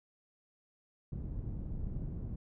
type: low-pass noise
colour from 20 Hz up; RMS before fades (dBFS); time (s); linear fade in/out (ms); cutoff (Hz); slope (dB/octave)
pink; -39; 1.12-2.36; 5; 180; 12
effects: none